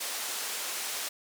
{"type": "band-pass noise", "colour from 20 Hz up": "white", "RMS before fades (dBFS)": -35, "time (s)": [0, 1.09], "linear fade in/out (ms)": 10, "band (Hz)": [440, 11000], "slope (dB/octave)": 12, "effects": []}